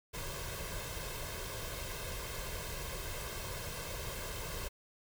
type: noise with comb filter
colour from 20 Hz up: pink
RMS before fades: -41 dBFS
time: 0.13-4.69 s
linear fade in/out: 20 ms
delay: 1.9 ms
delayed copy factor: +0.65
effects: none